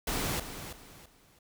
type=noise with echo; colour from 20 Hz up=pink; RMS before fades=-32 dBFS; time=0.07-0.4 s; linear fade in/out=5 ms; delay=330 ms; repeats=3; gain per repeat=-10 dB; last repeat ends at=1.39 s; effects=none